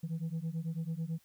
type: beating tone pair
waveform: sine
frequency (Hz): 158.8 / 167.9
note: D#3 / E3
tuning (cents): +36 / +32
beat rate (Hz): 9.1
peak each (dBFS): -35 / -35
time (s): 0.03-1.19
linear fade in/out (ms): 10
effects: tanh soft clip ceiling -31 dBFS + white hiss -68 dBFS RMS until 1.24 s